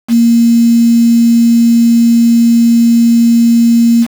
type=tone with quantisation; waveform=sine; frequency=233.1 Hz; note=A#3; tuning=in tune; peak=-4 dBFS; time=0.08-4.07 s; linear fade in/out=50 ms; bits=4; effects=none